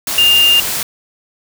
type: tone in noise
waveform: sine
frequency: 2806 Hz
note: F7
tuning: 8 cents sharp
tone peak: -7 dBFS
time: 0.18-0.6 s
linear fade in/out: 2 ms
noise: white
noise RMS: -19 dBFS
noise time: 0.07-0.83 s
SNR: +9 dB
effects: none